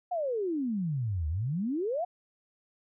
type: exponential two-way sweep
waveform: sine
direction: down then up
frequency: 742 to 73.42 to 742 Hz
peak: -28 dBFS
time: 0.11-2.05 s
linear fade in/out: 10 ms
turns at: 1.28 s
effects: none